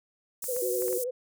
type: high-pass noise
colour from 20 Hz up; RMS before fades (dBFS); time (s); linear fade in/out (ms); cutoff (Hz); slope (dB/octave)
pink; -35; 0.42-1.04; 5; 7600; 24
type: clicks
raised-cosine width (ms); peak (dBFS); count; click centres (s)
0.5; -30; 5; 0.441 / 0.565 / 0.822 / 0.882 / 0.928
type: tone with vibrato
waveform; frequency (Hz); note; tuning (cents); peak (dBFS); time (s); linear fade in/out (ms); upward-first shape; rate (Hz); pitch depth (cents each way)
sine; 496; B4; +7; -29; 0.48-1.11; 10; triangle; 12; 74
type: tone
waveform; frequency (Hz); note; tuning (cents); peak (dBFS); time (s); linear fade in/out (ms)
sine; 370; F#4; 0; -30; 0.62-0.98; 5
effects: none